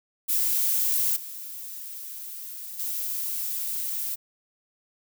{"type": "noise with level steps", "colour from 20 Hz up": "violet", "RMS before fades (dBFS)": [-24, -38, -30], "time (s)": [0.28, 4.16], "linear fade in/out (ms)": 20, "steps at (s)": [1.16, 2.79], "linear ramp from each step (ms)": 5, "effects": []}